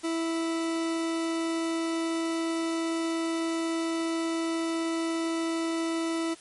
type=tone; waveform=40% pulse; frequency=329.1 Hz; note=E4; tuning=3 cents flat; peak=-26 dBFS; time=0.03-6.35 s; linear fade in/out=20 ms; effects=white hiss -51 dBFS RMS until 6.4 s + MP3 48 kbps